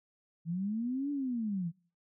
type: linear two-way sweep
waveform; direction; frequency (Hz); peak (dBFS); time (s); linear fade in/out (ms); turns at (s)
sine; up then down; 158.8 to 291.6 to 158.8; -31; 0.45-1.72; 50; 1.11
effects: noise-tail reverb RT60 0.5 s tail -26 dB re dry